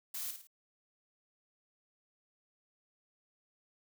blue noise with echo, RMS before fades -40 dBFS, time 0.14-0.31 s, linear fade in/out 5 ms, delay 54 ms, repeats 3, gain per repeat -7 dB, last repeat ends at 0.472 s, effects none

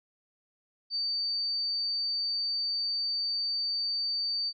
sine tone, 4598 Hz, D8, 37 cents flat, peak -28 dBFS, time 0.9-4.53 s, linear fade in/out 50 ms, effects none

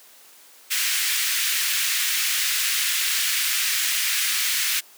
pink high-pass noise, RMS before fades -23 dBFS, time 0.7-4.81 s, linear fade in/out 20 ms, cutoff 1800 Hz, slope 24 dB/octave, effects white hiss -50 dBFS RMS until 4.97 s + high-pass 300 Hz 12 dB/octave

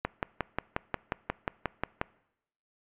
click train, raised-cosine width 0.5 ms, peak -13 dBFS, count 12, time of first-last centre 0.05-2.014 s, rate 5.6 Hz, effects noise-tail reverb RT60 0.8 s tail -22 dB re dry + resampled to 8000 Hz

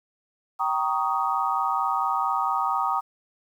sine chord, Eb dominant seventh, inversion first, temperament just, 777.8 / 933.4 / 1120.1 / 1244.5 Hz, G5 / Bb5 / Db6 / Eb6, -14 / +2 / +18 / 0 cents, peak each -28 / -27 / -30 / -26 dBFS, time 0.59-3.01 s, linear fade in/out 20 ms, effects 9-bit

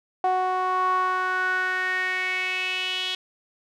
sawtooth tone with band-pass filter sweep, 370 Hz, F#4, in tune, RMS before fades -25 dBFS, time 0.24-3.15 s, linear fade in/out 2 ms, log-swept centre 800 to 3300 Hz, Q 5.2, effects none

